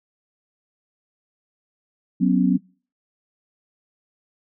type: chord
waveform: sine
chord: F# suspended fourth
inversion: none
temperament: equal with one note detuned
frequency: 185 / 246.9 / 275.1 Hz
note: F#3 / B3 / C#4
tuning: 0 / 0 / -13 cents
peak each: -18 / -20 / -21 dBFS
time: 2.2-2.58 s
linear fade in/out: 20 ms
effects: noise-tail reverb RT60 0.4 s tail -25 dB re dry